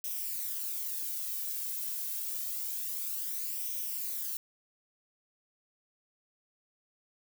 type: noise with flanger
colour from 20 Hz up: violet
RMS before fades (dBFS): -36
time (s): 0.04-4.37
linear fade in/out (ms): 2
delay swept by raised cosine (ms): 0.34 to 1.94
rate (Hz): 0.27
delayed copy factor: +0.55
effects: none